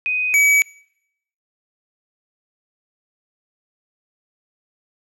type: tone pair in turn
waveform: sine / square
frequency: 2500 / 2278 Hz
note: D#7 / C#7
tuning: +8 / +47 cents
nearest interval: major second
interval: 161 cents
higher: first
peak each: -18 / -12 dBFS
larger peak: second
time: 0.06-0.34 / 0.34-0.62 s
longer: neither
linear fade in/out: 0 ms
effects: noise-tail reverb RT60 0.8 s tail -26 dB re dry + low-pass 12000 Hz 12 dB/octave